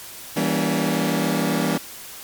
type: chord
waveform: sawtooth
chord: E diminished seventh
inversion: none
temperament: just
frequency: 164.81 / 197.78 / 237.3 / 284.8 Hz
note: E3 / G3 / Bb3 / Db4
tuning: 0 / +16 / +31 / +47 cents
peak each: -21 dBFS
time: 0.36-1.78 s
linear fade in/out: 10 ms
effects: white hiss -38 dBFS RMS until 2.23 s + MP3 96 kbps